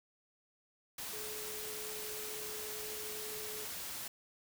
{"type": "tone in noise", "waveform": "sine", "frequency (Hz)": 427.8, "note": "A4", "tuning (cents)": -49, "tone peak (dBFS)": -47, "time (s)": [1.13, 3.65], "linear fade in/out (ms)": 5, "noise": "white", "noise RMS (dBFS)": -43, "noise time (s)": [0.98, 4.08], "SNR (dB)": -7, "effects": []}